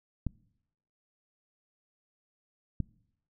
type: clicks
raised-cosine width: 5 ms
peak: -18 dBFS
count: 2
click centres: 0.267 / 2.803 s
effects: noise-tail reverb RT60 0.8 s tail -24 dB re dry